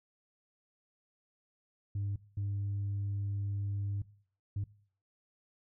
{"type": "tone bursts at uneven times", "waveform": "sine", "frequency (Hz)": 100.4, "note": "G2", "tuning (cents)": 42, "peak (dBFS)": -30, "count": 3, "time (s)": [[1.95, 2.16], [2.37, 4.02], [4.56, 4.64]], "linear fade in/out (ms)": 5, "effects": ["noise-tail reverb RT60 0.5 s tail -20 dB re dry", "tanh soft clip ceiling -30 dBFS"]}